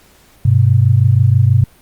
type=tone pair together; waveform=sine; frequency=100.19 / 126.4 Hz; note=G2 / B2; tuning=+38 / +41 cents; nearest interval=major third; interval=403 cents; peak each=-10 dBFS; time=0.45-1.64 s; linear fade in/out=5 ms; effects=pink hiss -48 dBFS RMS until 1.81 s + Opus 48 kbps